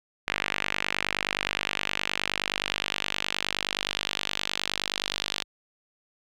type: tone with band-pass filter sweep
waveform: sawtooth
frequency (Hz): 49.59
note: G1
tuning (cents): +21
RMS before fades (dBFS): -31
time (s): 0.27-5.44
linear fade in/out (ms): 10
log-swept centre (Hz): 2300 to 3700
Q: 2
effects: none